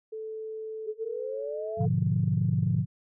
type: tone with pitch glide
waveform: sine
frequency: 438.3 to 435.8 Hz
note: A4 to A4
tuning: -7 to -17 cents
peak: -34 dBFS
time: 0.12-1.88 s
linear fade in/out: 10 ms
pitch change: -10 cents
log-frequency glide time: 0.92-1.65 s
type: exponential sweep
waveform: sine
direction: up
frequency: 415.3 to 706 Hz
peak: -33 dBFS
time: 0.86-1.86 s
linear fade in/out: 10 ms
type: chord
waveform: sine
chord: G# diminished seventh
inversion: none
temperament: equal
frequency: 103.83 / 123.47 / 146.83 / 174.61 Hz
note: G#2 / B2 / D3 / F3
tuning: 0 / 0 / 0 / 0 cents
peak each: -28 dBFS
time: 1.77-2.86 s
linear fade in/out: 50 ms
effects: tanh soft clip ceiling -13 dBFS